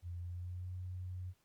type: tone with pitch glide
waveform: sine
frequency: 87.31 to 91.12 Hz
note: F2 to F#2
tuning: 0 to -26 cents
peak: -40 dBFS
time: 0.02-1.34 s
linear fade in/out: 50 ms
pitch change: +74 cents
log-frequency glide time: 0.19-0.72 s
effects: pink hiss -75 dBFS RMS until 1.44 s + MP3 96 kbps